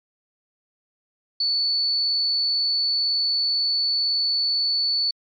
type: tone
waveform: sine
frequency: 4461 Hz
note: C#8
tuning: 10 cents sharp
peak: -19 dBFS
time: 1.4-5.11 s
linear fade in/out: 5 ms
effects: MP3 48 kbps